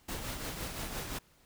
pink noise with tremolo, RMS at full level -37 dBFS, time 0.08-1.19 s, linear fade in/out 10 ms, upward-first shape triangle, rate 5.8 Hz, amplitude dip 50%, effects pink hiss -65 dBFS RMS until 1.45 s

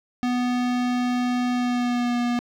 square tone with pitch glide, 246.9 to 241.4 Hz, B3 to B3, 0 to -39 cents, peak -22 dBFS, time 0.23-2.39 s, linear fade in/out 0 ms, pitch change -39 cents, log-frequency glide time 1.53-2.18 s, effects low-pass 5000 Hz 12 dB/octave + 8-bit

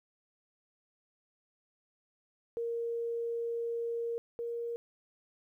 sine tone pair in turn, 466.2 / 469.2 Hz, A#4 / A#4, 0 / +11 cents, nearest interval unison, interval 11 cents, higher second, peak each -32 / -34 dBFS, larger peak first, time 2.57-4.18 / 4.39-4.76 s, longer first, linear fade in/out 0 ms, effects 12-bit

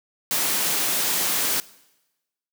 white high-pass noise, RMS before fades -23 dBFS, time 0.31-1.6 s, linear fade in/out 0 ms, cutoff 130 Hz, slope 48 dB/octave, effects noise-tail reverb RT60 1.0 s tail -21 dB re dry

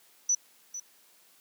sine tone with echo, 5950 Hz, F#8, 9 cents sharp, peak -22 dBFS, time 0.29-0.35 s, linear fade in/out 5 ms, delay 450 ms, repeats 1, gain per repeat -13 dB, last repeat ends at 0.8 s, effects white hiss -61 dBFS RMS until 1.4 s + high-pass 200 Hz 12 dB/octave

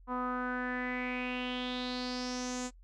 sawtooth tone with low-pass filter sweep, 250 Hz, B3, 21 cents sharp, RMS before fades -36 dBFS, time 0.07-2.71 s, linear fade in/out 50 ms, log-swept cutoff 1100 to 7300 Hz, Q 5.8, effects noise-tail reverb RT60 0.1 s tail -23 dB re dry + added 43 Hz sine -53 dBFS peak until 2.83 s

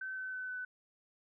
sine tone with pitch steps, 1533 / 1522.4 / 1511.9 / 1501.5 Hz, G6 / F#6 / F#6 / F#6, -39 / +49 / +37 / +25 cents, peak -38 dBFS, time 0.01-0.65 s, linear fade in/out 5 ms, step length 160 ms, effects none

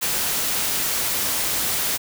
white noise, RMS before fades -23 dBFS, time 0.01-1.98 s, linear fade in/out 20 ms, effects none

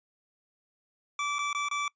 25% pulse tone with dropouts, 1160 Hz, D6, 22 cents flat, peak -25 dBFS, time 1.19-1.88 s, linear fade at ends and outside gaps 2 ms, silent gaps 1.385-1.39 / 1.53-1.548 / 1.686-1.712 s, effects noise-tail reverb RT60 0.1 s tail -24 dB re dry + resampled to 16000 Hz

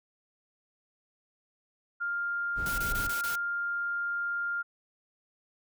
sine tone, 1401 Hz, F6, 5 cents sharp, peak -29 dBFS, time 2-4.63 s, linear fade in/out 20 ms
brown noise, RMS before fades -37 dBFS, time 2.55-3.12 s, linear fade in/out 50 ms
white noise bursts, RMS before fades -38 dBFS, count 5, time 2.66-3.356 s, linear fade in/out 2 ms, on 120 ms, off 24 ms
effects none

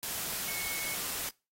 sine tone in noise, 2200 Hz, C#7, 14 cents flat, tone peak -38 dBFS, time 0.48-0.95 s, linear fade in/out 0 ms, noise white, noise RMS -36 dBFS, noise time 0.03-1.29 s, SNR -5 dB, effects noise-tail reverb RT60 0.3 s tail -24 dB re dry + AAC 48 kbps

